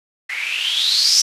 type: noise with low-pass filter sweep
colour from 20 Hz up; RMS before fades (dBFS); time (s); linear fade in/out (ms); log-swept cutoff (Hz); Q
violet; -18; 0.29-1.22; 10; 2000 to 5700; 9.1
effects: resampled to 32000 Hz